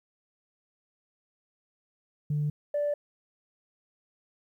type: tone pair in turn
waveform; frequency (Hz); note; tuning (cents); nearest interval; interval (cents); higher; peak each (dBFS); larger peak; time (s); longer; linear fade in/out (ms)
sine; 148.3 / 584.4; D3 / D5; +17 / -9; 2 octaves; 2374; second; -24; neither; 2.3-2.5 / 2.74-2.94; neither; 5
effects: tanh soft clip ceiling -22 dBFS + 11-bit